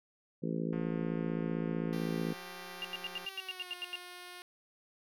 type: harmonic tone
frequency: 55.7 Hz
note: A1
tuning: 22 cents sharp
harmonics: 3 / 4 / 5 / 6 / 7 / 8 / 9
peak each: -36 / -38 / -40 / -42 / -43 / -44 / -45 dBFS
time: 0.42-2.34 s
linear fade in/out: 20 ms
type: click train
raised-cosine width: 0.5 ms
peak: -35 dBFS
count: 452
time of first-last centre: 0.73-3.25 s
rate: 179 Hz
type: tone with pitch glide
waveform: 5% pulse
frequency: 392 to 357.4 Hz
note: G4 to F4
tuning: 0 to +40 cents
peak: -35 dBFS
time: 1.93-4.42 s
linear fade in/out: 0 ms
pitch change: -160 cents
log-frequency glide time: 3.24-3.72 s
type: tone bursts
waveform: sine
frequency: 2800 Hz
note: F7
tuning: 4 cents sharp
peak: -35 dBFS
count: 11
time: 2.82-3.956 s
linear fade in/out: 0 ms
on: 26 ms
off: 85 ms
effects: none